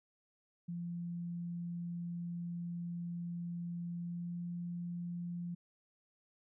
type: tone with pitch glide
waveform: sine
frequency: 172.4 to 173.7 Hz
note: F3 to F3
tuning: -22 to -9 cents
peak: -38 dBFS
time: 0.68-5.55 s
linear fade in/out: 10 ms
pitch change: +13 cents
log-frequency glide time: 3.97-4.41 s
effects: none